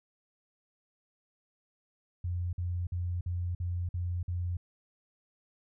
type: tone bursts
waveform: sine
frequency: 88.2 Hz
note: F2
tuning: 18 cents sharp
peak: -30 dBFS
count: 7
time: 2.24-4.57 s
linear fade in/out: 5 ms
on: 290 ms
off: 50 ms
effects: none